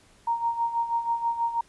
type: tone with tremolo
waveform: sine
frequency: 931 Hz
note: A#5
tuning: 2 cents flat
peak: -21 dBFS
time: 0.27-1.61 s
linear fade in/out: 5 ms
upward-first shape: sine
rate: 6.2 Hz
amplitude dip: 70%
effects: pink hiss -58 dBFS RMS until 1.68 s + resampled to 24000 Hz